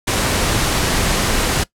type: noise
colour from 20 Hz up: pink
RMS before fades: -17 dBFS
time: 0.07-1.64 s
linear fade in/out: 10 ms
effects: noise-tail reverb RT60 0.1 s tail -20 dB re dry + low-pass 11000 Hz 12 dB/octave